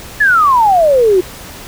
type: exponential sweep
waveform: sine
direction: down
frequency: 1760 to 353 Hz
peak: -6 dBFS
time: 0.2-1.21 s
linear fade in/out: 10 ms
effects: pink hiss -31 dBFS RMS until 1.67 s